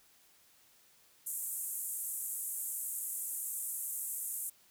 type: band-pass noise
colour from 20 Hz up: white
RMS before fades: -39 dBFS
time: 1.26-4.5 s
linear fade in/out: 10 ms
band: 7600 to 14000 Hz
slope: 48 dB/octave
effects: white hiss -65 dBFS RMS until 4.7 s